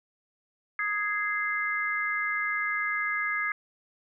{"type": "chord", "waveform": "sine", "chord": "Ab major", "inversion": "second", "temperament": "just", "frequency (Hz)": [1245.9, 1661.2, 2077], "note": ["Eb6", "Ab6", "C7"], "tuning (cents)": [2, 0, -13], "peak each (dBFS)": [-33, -30, -30], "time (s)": [0.79, 3.52], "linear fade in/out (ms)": 2, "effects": []}